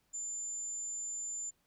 sine tone, 7140 Hz, A8, 24 cents sharp, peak -37 dBFS, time 0.13-1.51 s, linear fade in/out 20 ms, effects pink hiss -75 dBFS RMS until 1.66 s

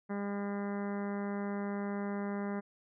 harmonic tone, 201.7 Hz, G3, 50 cents sharp, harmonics 1 / 2 / 3 / 4 / 5 / 6 / 7 / 8 / 9 / 10, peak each -35 / -41 / -45 / -47 / -49 / -51 / -52 / -53 / -54 / -55 dBFS, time 0.09-2.61 s, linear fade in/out 20 ms, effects none

